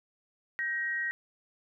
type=tone pair together; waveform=sine; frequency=1568 / 1889.1 Hz; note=G6 / A#6; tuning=0 / +23 cents; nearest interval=minor third; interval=323 cents; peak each=-37 / -30 dBFS; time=0.59-1.11 s; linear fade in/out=0 ms; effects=none